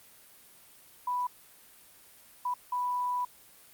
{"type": "tone bursts at uneven times", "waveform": "sine", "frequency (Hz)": 987.8, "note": "B5", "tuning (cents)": 0, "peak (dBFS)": -28, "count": 3, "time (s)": [[1.07, 1.27], [2.45, 2.54], [2.72, 3.25]], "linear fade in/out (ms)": 5, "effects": ["white hiss -56 dBFS RMS until 3.73 s", "Opus 32 kbps"]}